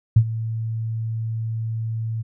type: tone with ADSR envelope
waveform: sine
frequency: 112.5 Hz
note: A2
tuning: 39 cents sharp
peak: -7 dBFS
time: 0.16-2.23 s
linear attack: 7 ms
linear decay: 67 ms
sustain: -16 dB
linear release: 21 ms
effects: none